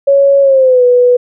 sine tone with pitch glide, 556 to 492.5 Hz, C#5 to B4, +5 to -5 cents, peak -4 dBFS, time 0.07-1.17 s, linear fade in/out 10 ms, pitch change -210 cents, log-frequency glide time 0.41-0.84 s, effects none

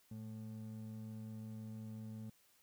triangle ring-modulated tone, 164.81 Hz, E3, in tune, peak -40 dBFS, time 0.11-2.3 s, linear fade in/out 5 ms, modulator 52.8 Hz, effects white hiss -71 dBFS RMS until 2.62 s

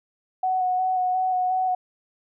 sine tone with vibrato, 740 Hz, F#5, in tune, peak -20 dBFS, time 0.43-1.75 s, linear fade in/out 5 ms, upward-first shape square, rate 2.8 Hz, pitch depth 15 cents each way, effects none

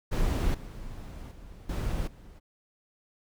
brown noise with level steps, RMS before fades -26 / -41 / -47 / -30 / -49 dBFS, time 0.11-2.4 s, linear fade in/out 20 ms, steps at 0.54 / 1.31 / 1.69 / 2.07 s, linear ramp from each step 5 ms, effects none

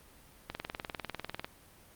click train, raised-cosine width 0.3 ms, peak -20 dBFS, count 20, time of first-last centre 0.5-1.445 s, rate 20.1 Hz, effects pink hiss -58 dBFS RMS until 1.95 s + Opus 32 kbps

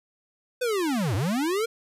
square linear two-way sweep, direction down then up, 514 to 89 to 470.6 Hz, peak -24 dBFS, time 0.61-1.66 s, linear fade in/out 10 ms, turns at 1.15 s, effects resampled to 32000 Hz

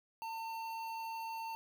square tone with notch filter, 903 Hz, A5, 45 cents sharp, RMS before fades -42 dBFS, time 0.22-1.55 s, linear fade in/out 0 ms, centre 7800 Hz, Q 0.79, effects 11-bit

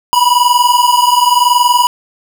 square tone pair together, 966.9 / 987.8 Hz, B5 / B5, -37 / 0 cents, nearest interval unison, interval 37 cents, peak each -11 dBFS, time 0.13-1.87 s, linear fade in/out 0 ms, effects none

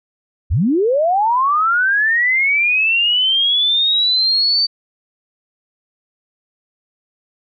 sine linear sweep, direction up, 55 to 4607 Hz, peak -12 dBFS, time 0.5-4.67 s, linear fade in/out 20 ms, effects none

